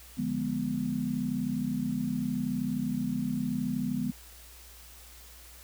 sine chord, D diminished seventh, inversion none, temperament equal, 146.83 / 174.61 / 207.7 / 246.9 Hz, D3 / F3 / Ab3 / Cb4, 0 / 0 / 0 / 0 cents, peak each -37 / -37 / -33 / -31 dBFS, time 0.17-4.12 s, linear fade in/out 20 ms, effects added 60 Hz sine -52 dBFS peak until 5.63 s + white hiss -52 dBFS RMS until 5.63 s

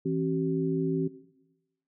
sine tone cluster, 163.1 / 268.6 / 381.9 Hz, E3 / C4 / G4, -18 / +46 / -45 cents, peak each -30 dBFS, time 0.05-1.08 s, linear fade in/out 10 ms, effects noise-tail reverb RT60 1.0 s tail -17 dB re dry

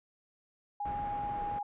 sine tone, 821 Hz, G#5, 20 cents flat, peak -33 dBFS, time 0.8-1.63 s, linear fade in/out 5 ms
pink low-pass noise, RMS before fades -44 dBFS, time 0.85-1.59 s, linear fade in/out 5 ms, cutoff 1500 Hz, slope 12 dB/octave
effects resampled to 8000 Hz

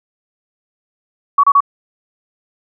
sine tone bursts, 1126 Hz, C#6, 27 cents sharp, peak -6 dBFS, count 3, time 1.38-1.605 s, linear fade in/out 5 ms, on 55 ms, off 30 ms, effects none

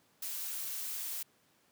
blue noise, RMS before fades -39 dBFS, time 0.22-1.23 s, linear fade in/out 5 ms, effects pink hiss -69 dBFS RMS until 1.71 s + high-pass 150 Hz 12 dB/octave

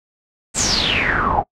pink noise with low-pass filter sweep, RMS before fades -18 dBFS, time 0.54-1.44 s, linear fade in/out 50 ms, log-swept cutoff 8100 to 720 Hz, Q 8.9, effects noise-tail reverb RT60 0.1 s tail -24 dB re dry

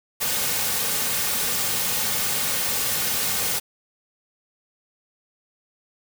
white noise with comb filter, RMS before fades -24 dBFS, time 0.2-3.6 s, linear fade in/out 20 ms, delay 3 ms, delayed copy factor -0.5, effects none

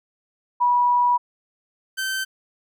sine / sawtooth tone pair in turn, 974 / 1546.1 Hz, B5 / G6, -24 / -24 cents, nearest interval minor sixth, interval 800 cents, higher second, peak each -15 / -20 dBFS, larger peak first, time 0.6-1.18 / 1.97-2.25 s, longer first, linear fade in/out 20 ms, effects none

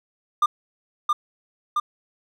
triangle tone with echo, 1200 Hz, D6, 37 cents sharp, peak -13 dBFS, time 0.42-0.46 s, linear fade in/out 5 ms, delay 670 ms, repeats 2, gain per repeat -2 dB, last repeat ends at 1.8 s, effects none

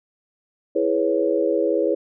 sine chord, C# minor seventh, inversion first, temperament equal, 329.6 / 415.3 / 493.9 / 554.4 Hz, E4 / G#4 / B4 / C#5, 0 / 0 / 0 / 0 cents, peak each -23 dBFS, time 0.75-1.95 s, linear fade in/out 10 ms, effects none

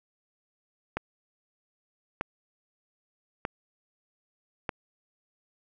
click train, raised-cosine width 0.5 ms, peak -14 dBFS, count 4, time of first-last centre 0.97-4.692 s, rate 0.806 Hz, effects none

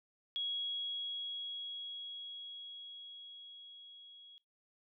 sine tone with level ramp, 3320 Hz, G#7, 1 cent flat, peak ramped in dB -34 to -54 dBFS, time 0.36-4.38 s, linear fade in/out 0 ms, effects noise-tail reverb RT60 0.2 s tail -21 dB re dry

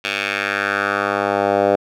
10% pulse tone with band-pass filter sweep, 100 Hz, G2, 35 cents sharp, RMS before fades -19 dBFS, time 0.04-1.76 s, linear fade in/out 10 ms, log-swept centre 2800 to 610 Hz, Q 2.1, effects none

